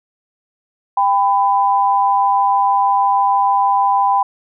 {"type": "tone pair together", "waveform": "sine", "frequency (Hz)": [793.7, 1000], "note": ["G5", "B5"], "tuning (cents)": [21, 21], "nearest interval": "major third", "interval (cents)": 400, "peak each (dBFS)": -14, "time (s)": [0.97, 4.23], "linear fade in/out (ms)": 5, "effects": []}